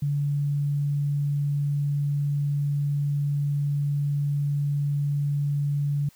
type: tone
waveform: sine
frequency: 143.8 Hz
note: D3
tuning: 36 cents flat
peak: -22 dBFS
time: 0.02-6.09 s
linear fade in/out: 5 ms
effects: white hiss -58 dBFS RMS until 6.15 s